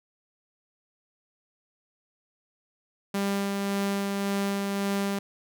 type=tone with tremolo; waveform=sawtooth; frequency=198.8 Hz; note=G3; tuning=25 cents sharp; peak=-21 dBFS; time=3.14-5.19 s; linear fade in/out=5 ms; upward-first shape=sine; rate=1.8 Hz; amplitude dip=25%; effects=none